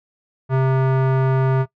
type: tone with low-pass filter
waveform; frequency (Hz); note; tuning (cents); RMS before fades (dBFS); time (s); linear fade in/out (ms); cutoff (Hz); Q
square; 132.2; C3; +18; -17; 0.49-1.66; 50; 1300; 1.2
effects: noise-tail reverb RT60 0.1 s tail -19 dB re dry